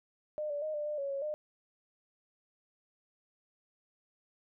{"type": "tone with pitch steps", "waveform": "sine", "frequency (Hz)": [606, 580, 619, 594, 600, 557, 552, 605], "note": ["D#5", "D5", "D#5", "D5", "D5", "C#5", "C#5", "D#5"], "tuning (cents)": [-46, -22, -9, 20, 37, 8, -7, -49], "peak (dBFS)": -33, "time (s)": [0.38, 1.34], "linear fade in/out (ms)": 0, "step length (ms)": 120, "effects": []}